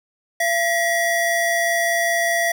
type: tone pair together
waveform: square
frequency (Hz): 680.7 / 1917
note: F5 / A#6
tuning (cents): -45 / +48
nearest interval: octave + tritone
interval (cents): 1793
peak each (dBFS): -21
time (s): 0.4-2.52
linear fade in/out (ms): 5
effects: none